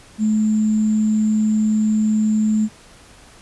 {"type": "tone with sample-and-hold", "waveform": "sine", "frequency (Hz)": 215.7, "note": "A3", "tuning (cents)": -34, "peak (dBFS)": -14, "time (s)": [0.18, 2.69], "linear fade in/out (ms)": 50, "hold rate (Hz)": 7350, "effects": ["pink hiss -46 dBFS RMS until 3.41 s", "resampled to 24000 Hz"]}